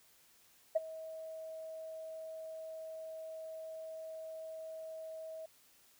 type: tone with ADSR envelope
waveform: sine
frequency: 640 Hz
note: D#5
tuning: 49 cents sharp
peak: -24 dBFS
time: 0.75-5.46 s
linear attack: 12 ms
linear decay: 23 ms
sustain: -19 dB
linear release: 6 ms
effects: tanh soft clip ceiling -20 dBFS + white hiss -66 dBFS RMS until 5.99 s